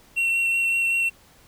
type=tone with vibrato; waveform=triangle; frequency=2722 Hz; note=F7; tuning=45 cents flat; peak=-18 dBFS; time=0.16-1.1 s; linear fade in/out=20 ms; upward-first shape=sine; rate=5.3 Hz; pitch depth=10 cents each way; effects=pink hiss -54 dBFS RMS until 1.47 s